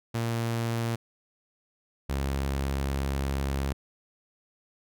sawtooth tone pair in turn, 115.8 / 68.42 Hz, A#2 / C#2, -11 / -22 cents, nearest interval major sixth, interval 911 cents, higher first, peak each -23 dBFS, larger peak neither, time 0.14-0.96 / 2.09-3.73 s, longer second, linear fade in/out 10 ms, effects none

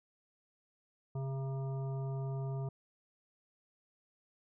harmonic tone with a mistuned harmonic, 134.8 Hz, C#3, 48 cents flat, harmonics 1 / 3 / 5 / 7 / 9, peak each -35 / -46 / -49 / -54 / -58 dBFS, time 1.15-2.69 s, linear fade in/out 5 ms, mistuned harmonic 9, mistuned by -21 cents, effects none

